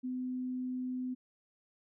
sine tone, 253.7 Hz, B3, 47 cents sharp, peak -34 dBFS, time 0.03-1.15 s, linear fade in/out 20 ms, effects none

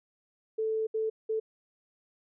sine tone bursts at uneven times, 440 Hz, A4, in tune, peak -27 dBFS, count 3, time 0.58-0.87 / 0.94-1.1 / 1.29-1.4 s, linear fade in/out 10 ms, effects none

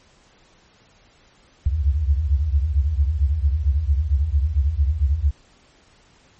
sine tone cluster, 66.3 / 70.7 / 79.6 Hz, C2 / C#2 / D#2, +23 / +35 / +40 cents, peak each -21 dBFS, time 1.66-5.31 s, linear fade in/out 5 ms, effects pink hiss -55 dBFS RMS until 6.39 s + MP3 32 kbps

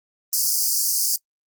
pink high-pass noise, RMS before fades -21 dBFS, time 0.33-1.16 s, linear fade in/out 0 ms, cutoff 4700 Hz, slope 96 dB/octave, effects noise-tail reverb RT60 0.1 s tail -25 dB re dry + Opus 32 kbps

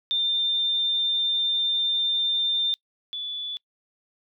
sine tone pair in turn, 3595 / 3457 Hz, A7 / A7, +36 / -31 cents, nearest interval minor second, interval 67 cents, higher first, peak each -21 / -29 dBFS, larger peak first, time 0.11-2.74 / 3.13-3.57 s, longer first, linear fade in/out 0 ms, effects noise-tail reverb RT60 0.1 s tail -24 dB re dry

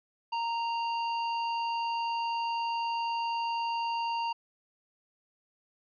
square tone, 928 Hz, A#5, 8 cents flat, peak -30 dBFS, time 0.32-4.33 s, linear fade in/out 10 ms, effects resampled to 11025 Hz

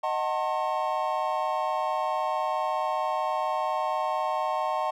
triangle chord, D# diminished seventh, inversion none, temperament just, 622.3 / 746.7 / 896 / 1075.3 Hz, D#5 / F#5 / A5 / C6, 0 / +16 / +31 / +47 cents, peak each -29 dBFS, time 0.03-4.91 s, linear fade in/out 10 ms, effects none

